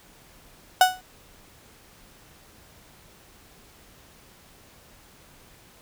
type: tone with exponential decay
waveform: 35% pulse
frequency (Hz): 740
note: F#5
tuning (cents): 0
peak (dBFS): -8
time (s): 0.81-1.01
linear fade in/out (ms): 2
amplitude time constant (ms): 42
effects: pink hiss -53 dBFS RMS until 5.81 s